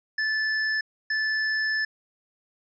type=tone bursts at uneven times; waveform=square; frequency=1745 Hz; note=A6; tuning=15 cents flat; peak=-24 dBFS; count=2; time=0.18-0.81 / 1.1-1.85 s; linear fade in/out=5 ms; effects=resampled to 16000 Hz